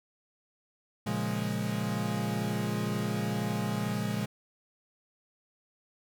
40% pulse chord, Bb minor seventh, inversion none, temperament equal, 116.54 / 138.59 / 174.61 / 207.7 Hz, Bb2 / Db3 / F3 / Ab3, 0 / 0 / 0 / 0 cents, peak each -34 / -37 / -35 / -32 dBFS, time 1.06-4.26 s, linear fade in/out 10 ms, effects none

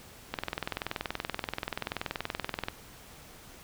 click train, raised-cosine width 0.3 ms, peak -15 dBFS, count 50, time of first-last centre 0.34-2.684 s, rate 20.9 Hz, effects pink hiss -51 dBFS RMS until 3.63 s

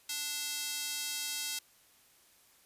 square tone with high-pass filter, 293.7 Hz, D4, in tune, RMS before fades -37 dBFS, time 0.09-1.59 s, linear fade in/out 5 ms, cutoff 4000 Hz, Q 0.83, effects white hiss -64 dBFS RMS until 2.65 s + resampled to 32000 Hz

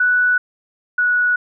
sine tone pair in turn, 1480 / 1467.2 Hz, F#6 / F#6, 0 / -15 cents, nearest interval unison, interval 15 cents, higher first, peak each -12 / -13 dBFS, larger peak first, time 0-0.38 / 0.98-1.36 s, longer neither, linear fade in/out 5 ms, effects none

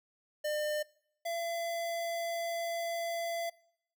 square tone pair in turn, 602 / 676.6 Hz, D5 / E5, +43 / +45 cents, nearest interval major second, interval 202 cents, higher second, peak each -32 / -34 dBFS, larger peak first, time 0.44-0.83 / 1.25-3.5 s, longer second, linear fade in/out 10 ms, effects noise-tail reverb RT60 0.7 s tail -23 dB re dry

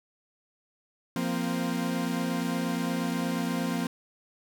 40% pulse chord, F suspended fourth, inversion none, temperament equal with one note detuned, 173.41 / 233.1 / 261.6 Hz, F3 / Bb3 / C4, -12 / 0 / 0 cents, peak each -31 dBFS, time 1.16-3.87 s, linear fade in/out 2 ms, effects none

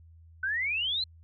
sine exponential sweep, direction up, 1491 to 4186 Hz, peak -27 dBFS, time 0.43-1.04 s, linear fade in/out 5 ms, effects added 82 Hz sine -51 dBFS peak until 1.23 s

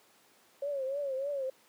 sine tone with vibrato, 550 Hz, C#5, 14 cents flat, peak -31 dBFS, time 0.62-1.5 s, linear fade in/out 5 ms, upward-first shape triangle, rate 3.3 Hz, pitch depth 110 cents each way, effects pink hiss -63 dBFS RMS until 1.68 s + high-pass 300 Hz 12 dB/octave

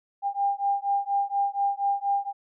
sine beating tone pair, 798 / 802.2 Hz, G5 / G5, +31 / +40 cents, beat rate 4.2 Hz, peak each -26 / -26 dBFS, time 0.22-2.33 s, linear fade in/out 50 ms, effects none

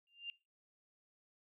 sine tone with exponential growth, 2794 Hz, F7, in tune, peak -38 dBFS, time 0.07-0.3 s, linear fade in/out 1 ms, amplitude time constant 49 ms, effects noise-tail reverb RT60 0.3 s tail -22 dB re dry

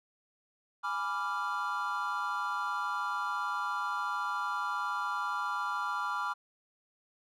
triangle chord, G# diminished seventh, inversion none, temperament equal with one note detuned, 830.6 / 987.8 / 1174.7 / 1388.9 Hz, G#5 / B5 / D6 / F6, 0 / 0 / 0 / -10 cents, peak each -39 / -35 / -34 / -34 dBFS, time 0.83-6.34 s, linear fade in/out 20 ms, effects none

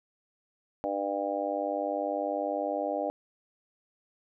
harmonic tone, 100 Hz, G2, 35 cents sharp, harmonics 3 / 4 / 5 / 6 / 7 / 8, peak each -36 / -44 / -35 / -32 / -36 / -36 dBFS, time 0.84-3.1 s, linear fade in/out 0 ms, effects none

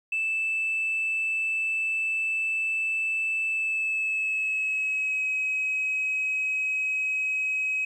sine tone with pitch glide, 2636 to 2545 Hz, E7 to D#7, -1 to +39 cents, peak -23 dBFS, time 0.12-7.85 s, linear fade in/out 5 ms, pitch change -60 cents, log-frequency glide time 3.46-5.27 s, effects tanh soft clip ceiling -21 dBFS + 10-bit

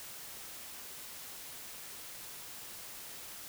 silence, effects white hiss -47 dBFS RMS until 3.48 s

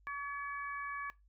harmonic tone, 568 Hz, C#5, 42 cents sharp, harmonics 2 / 3 / 4, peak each -40 / -41 / -48 dBFS, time 0.07-1.1 s, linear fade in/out 0 ms, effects noise-tail reverb RT60 0.2 s tail -20 dB re dry + added 50 Hz sine -63 dBFS peak until 1.28 s

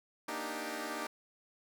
10% pulse chord, Eb major seventh, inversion second, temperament equal, 233.1 / 293.7 / 311.1 / 392 Hz, Bb3 / D4 / Eb4 / G4, 0 / 0 / 0 / 0 cents, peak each -36 / -34 / -34 / -35 dBFS, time 0.28-1.07 s, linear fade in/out 5 ms, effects none

